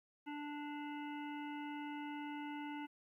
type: harmonic tone with a mistuned harmonic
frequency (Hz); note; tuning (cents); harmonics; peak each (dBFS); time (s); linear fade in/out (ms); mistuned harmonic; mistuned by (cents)
293.7; D4; 0; 1 / 3 / 5 / 7 / 9 / 10; -44 / -48 / -55 / -55 / -59 / -60; 0.26-2.87; 20; 10; -24
effects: 13-bit